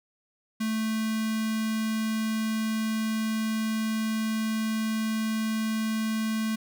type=tone with notch filter; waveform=square; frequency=220 Hz; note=A3; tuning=in tune; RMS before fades=-28 dBFS; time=0.6-6.56 s; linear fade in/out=10 ms; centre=590 Hz; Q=0.79; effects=none